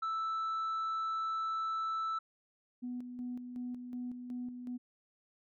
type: tone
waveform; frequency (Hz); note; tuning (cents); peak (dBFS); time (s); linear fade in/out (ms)
sine; 1318.5; E6; 0; -30; 0.02-2.19; 10
type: tone with tremolo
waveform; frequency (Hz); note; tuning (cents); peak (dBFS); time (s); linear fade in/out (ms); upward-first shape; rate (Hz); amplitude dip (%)
sine; 246.9; B3; 0; -36; 2.82-4.78; 20; square; 2.7; 50
effects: tanh soft clip ceiling -32 dBFS